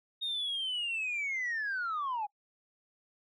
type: linear sweep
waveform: sine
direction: down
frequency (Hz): 3729 to 800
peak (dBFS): -30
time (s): 0.21-2.27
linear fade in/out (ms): 20
effects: noise-tail reverb RT60 0.1 s tail -25 dB re dry + tanh soft clip ceiling -29 dBFS